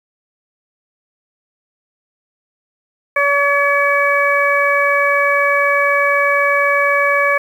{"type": "harmonic tone", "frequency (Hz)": 568, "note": "C#5", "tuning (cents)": 42, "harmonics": [1, 2, 3, 4], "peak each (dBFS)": [-17, -17, -17, -17], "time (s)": [3.16, 7.38], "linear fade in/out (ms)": 5, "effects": ["7-bit"]}